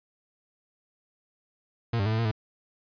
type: tone with pitch steps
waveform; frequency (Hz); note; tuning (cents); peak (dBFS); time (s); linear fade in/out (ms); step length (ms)
40% pulse; 116.3 / 99.1 / 109.1 / 111 / 115.6 / 108.4; A#2 / G2 / A2 / A2 / A#2 / A2; -4 / +19 / -14 / +16 / -14 / -25; -23; 1.93-2.314; 5; 64
effects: resampled to 11025 Hz